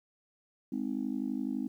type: chord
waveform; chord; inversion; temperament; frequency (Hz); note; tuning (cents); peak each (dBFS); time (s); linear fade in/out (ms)
sine; Ab major; none; just; 207.7 / 259.6 / 311.5; Ab3 / C4 / Eb4; 0 / -13 / +2; -36 / -33 / -37; 0.72-1.68; 5
effects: tanh soft clip ceiling -23 dBFS + 11-bit